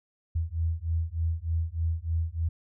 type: beating tone pair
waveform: sine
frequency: 80.7 / 84 Hz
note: E2 / E2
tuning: -36 / +33 cents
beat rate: 3.3 Hz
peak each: -29 dBFS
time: 0.35-2.49 s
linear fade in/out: 10 ms
effects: none